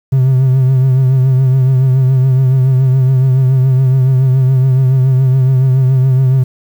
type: tone with vibrato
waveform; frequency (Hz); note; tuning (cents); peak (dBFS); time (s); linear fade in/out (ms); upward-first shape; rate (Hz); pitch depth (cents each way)
triangle; 130.81; C3; 0; -4; 0.12-6.44; 10; triangle; 7.1; 57
effects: tanh soft clip ceiling 0 dBFS + 7-bit